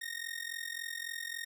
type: tone with amplitude modulation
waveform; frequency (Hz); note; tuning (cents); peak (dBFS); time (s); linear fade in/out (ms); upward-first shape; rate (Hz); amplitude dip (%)
sawtooth; 1852; A#6; -12; -31; 0.01-1.45; 10; sine; 43.6; 85
effects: none